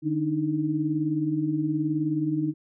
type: tone cluster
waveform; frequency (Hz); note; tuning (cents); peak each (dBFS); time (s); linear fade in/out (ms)
sine; 150.5 / 292.6 / 311.6; D3 / D4 / D#4; +43 / -6 / +3; -29 / -31 / -25; 0.02-2.54; 50
effects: none